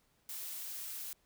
blue noise, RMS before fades -43 dBFS, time 0.29-1.13 s, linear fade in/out 2 ms, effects pink hiss -73 dBFS RMS until 1.25 s

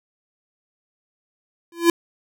square tone with exponential growth, 339.1 Hz, E4, 49 cents sharp, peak -9 dBFS, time 1.72-1.9 s, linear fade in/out 2 ms, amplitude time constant 38 ms, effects none

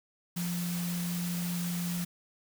sine tone in noise, 174.61 Hz, F3, in tune, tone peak -31 dBFS, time 0.36-2.05 s, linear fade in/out 10 ms, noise white, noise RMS -40 dBFS, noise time 0.36-2.05 s, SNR +6 dB, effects none

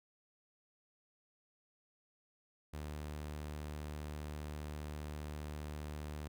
sawtooth tone, 75 Hz, D2, 37 cents sharp, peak -38 dBFS, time 2.73-6.28 s, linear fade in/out 10 ms, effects none

